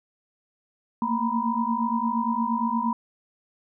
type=tone cluster; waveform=sine; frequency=226 / 234.6 / 948 / 1000 Hz; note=A3 / A#3 / A#5 / B5; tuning=+47 / +11 / +29 / +21 cents; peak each=-28 dBFS; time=1.02-2.93 s; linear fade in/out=2 ms; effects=none